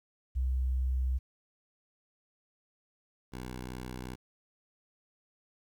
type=tone pair in turn; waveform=sine / 10% pulse; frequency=64.1 / 62.64 Hz; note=C2 / B1; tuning=-35 / +25 cents; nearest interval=unison; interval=40 cents; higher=first; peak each=-27 / -31 dBFS; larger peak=first; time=0.35-1.19 / 3.32-4.16 s; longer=neither; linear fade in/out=20 ms; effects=11-bit